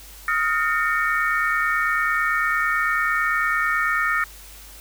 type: tone cluster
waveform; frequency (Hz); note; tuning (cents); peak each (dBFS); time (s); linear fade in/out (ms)
sine; 1260 / 1409 / 1821 / 2238; D#6 / F6 / A#6 / C#7; +21 / +15 / -41 / +16; -24 / -25 / -22 / -29; 0.28-4.24; 2
effects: added 50 Hz sine -44 dBFS peak until 4.8 s + white hiss -44 dBFS RMS until 4.8 s